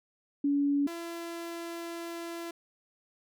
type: tone pair in turn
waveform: sine / sawtooth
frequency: 284.3 / 337.9 Hz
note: C#4 / E4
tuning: +44 / +43 cents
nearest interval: minor third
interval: 299 cents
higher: second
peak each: -24 / -33 dBFS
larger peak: first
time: 0.44-0.87 / 0.87-2.51 s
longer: second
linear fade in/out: 5 ms
effects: none